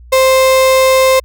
35% pulse tone, 524 Hz, C5, 2 cents sharp, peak -5 dBFS, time 0.12-1.2 s, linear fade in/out 10 ms, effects added 60 Hz sine -34 dBFS peak until 1.24 s

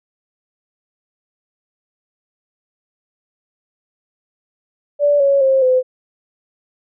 sine tone with pitch steps, 580 / 556.1 / 533.1 / 511.1 Hz, D5 / C#5 / C5 / C5, -22 / +5 / +32 / -41 cents, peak -10 dBFS, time 4.99-5.83 s, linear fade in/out 50 ms, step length 210 ms, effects none

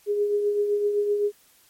sine tone with tremolo, 412.1 Hz, G#4, 13 cents flat, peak -18 dBFS, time 0.06-1.32 s, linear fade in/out 50 ms, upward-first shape triangle, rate 7.8 Hz, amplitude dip 50%, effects white hiss -58 dBFS RMS until 1.69 s + MP3 64 kbps

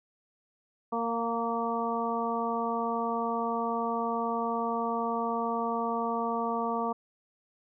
harmonic tone with a mistuned harmonic, 230.8 Hz, A#3, 17 cents flat, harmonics 1 / 2 / 3 / 4 / 5, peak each -34 / -34 / -34 / -34 / -34 dBFS, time 0.92-6.93 s, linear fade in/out 10 ms, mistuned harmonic 3, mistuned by +17 cents, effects none

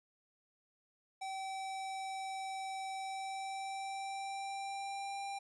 square tone with pitch glide, 770 to 793.5 Hz, G5 to G5, -31 to +21 cents, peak -40 dBFS, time 1.21-5.39 s, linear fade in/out 10 ms, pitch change +52 cents, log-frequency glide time 2.93-5.2 s, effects resampled to 24000 Hz + 13-bit

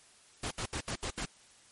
pink noise bursts, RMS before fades -36 dBFS, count 6, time 0.43-1.254 s, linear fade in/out 5 ms, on 79 ms, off 70 ms, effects white hiss -60 dBFS RMS until 1.71 s + MP3 48 kbps

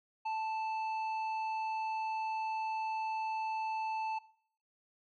sine tone with tanh clipping, 880 Hz, A5, in tune, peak -35 dBFS, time 0.25-4.19 s, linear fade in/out 10 ms, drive 11 dB, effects noise-tail reverb RT60 0.6 s tail -20 dB re dry + low-pass 4000 Hz 12 dB/octave

